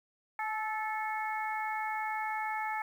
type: harmonic tone with a mistuned harmonic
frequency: 437.2 Hz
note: A4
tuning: 11 cents flat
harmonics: 2 / 3 / 4 / 5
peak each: -34 / -41 / -40 / -40 dBFS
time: 0.39-2.82 s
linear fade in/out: 2 ms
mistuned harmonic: 2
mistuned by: -23 cents
effects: 10-bit